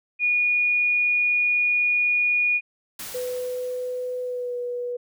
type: tone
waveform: sine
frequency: 2448 Hz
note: D#7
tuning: 29 cents flat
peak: -18 dBFS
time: 0.19-2.61 s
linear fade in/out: 50 ms
type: noise with exponential decay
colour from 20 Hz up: white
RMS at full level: -34 dBFS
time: 2.99-4.93 s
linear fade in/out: 5 ms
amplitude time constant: 420 ms
type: tone with pitch glide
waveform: sine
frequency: 500 to 488 Hz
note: B4 to B4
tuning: +21 to -21 cents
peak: -26 dBFS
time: 3.14-4.97 s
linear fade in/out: 10 ms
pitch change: -42 cents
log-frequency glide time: 4.22-4.57 s
effects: none